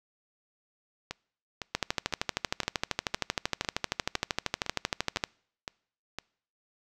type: two click trains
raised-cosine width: 0.2 ms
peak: -9 / -17 dBFS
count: 46 / 11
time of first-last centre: 1.75-5.238 / 1.11-6.186 s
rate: 12.9 / 1.97 Hz
effects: noise-tail reverb RT60 0.6 s tail -26 dB re dry